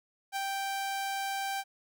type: tone with ADSR envelope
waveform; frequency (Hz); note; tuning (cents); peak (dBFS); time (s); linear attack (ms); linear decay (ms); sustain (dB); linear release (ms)
sawtooth; 784; G5; 0; -26; 0.32-1.64; 45; 8; -2; 47
effects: none